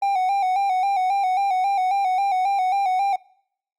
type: tone with vibrato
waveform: triangle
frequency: 768 Hz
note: G5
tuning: 36 cents flat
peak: -16 dBFS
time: 0.02-3.16 s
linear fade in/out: 5 ms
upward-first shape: square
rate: 3.7 Hz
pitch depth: 60 cents each way
effects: noise-tail reverb RT60 0.7 s tail -25 dB re dry + Opus 48 kbps